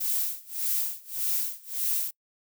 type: noise with tremolo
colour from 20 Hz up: violet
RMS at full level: -26 dBFS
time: 0-2.11 s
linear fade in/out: 10 ms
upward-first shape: sine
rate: 1.7 Hz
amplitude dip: 95%
effects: noise-tail reverb RT60 0.1 s tail -24 dB re dry